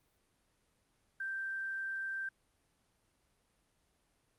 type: tone with quantisation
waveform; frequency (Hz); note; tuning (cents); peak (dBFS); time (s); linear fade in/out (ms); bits
sine; 1568; G6; 0; -36; 1.2-2.29; 5; 11
effects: pink hiss -75 dBFS RMS until 4.38 s + Opus 32 kbps